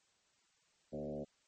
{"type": "tone with frequency modulation", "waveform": "sine", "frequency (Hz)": 386.7, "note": "G4", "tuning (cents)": -24, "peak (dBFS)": -39, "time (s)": [0.92, 1.25], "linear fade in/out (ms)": 20, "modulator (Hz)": 73.1, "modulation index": 3.2, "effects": ["white hiss -74 dBFS RMS until 1.47 s", "MP3 32 kbps"]}